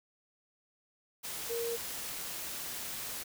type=tone in noise; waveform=sine; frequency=466.2 Hz; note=A#4; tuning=in tune; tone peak=-33 dBFS; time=1.49-1.77 s; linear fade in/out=20 ms; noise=white; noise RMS=-40 dBFS; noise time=1.23-3.24 s; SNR=+4 dB; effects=none